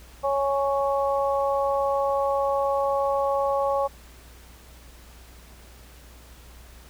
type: harmonic tone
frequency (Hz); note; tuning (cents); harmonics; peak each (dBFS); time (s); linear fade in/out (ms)
277.2; C#4; 0; 2 / 3 / 4; -23 / -27 / -28; 0.23-3.88; 20
effects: added 60 Hz sine -47 dBFS peak until 6.89 s + pink hiss -51 dBFS RMS until 6.89 s